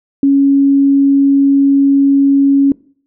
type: tone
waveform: sine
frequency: 277.2 Hz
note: C#4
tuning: in tune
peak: -6 dBFS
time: 0.23-2.72 s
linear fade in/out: 2 ms
effects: noise-tail reverb RT60 0.5 s tail -22 dB re dry